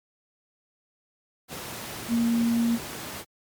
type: tone in noise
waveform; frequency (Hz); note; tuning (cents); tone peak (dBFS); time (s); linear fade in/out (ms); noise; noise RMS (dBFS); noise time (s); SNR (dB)
sine; 233.1; A#3; 0; -20; 2.08-2.79; 50; pink; -36; 1.48-3.25; +13
effects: high-pass 100 Hz 12 dB/octave + MP3 96 kbps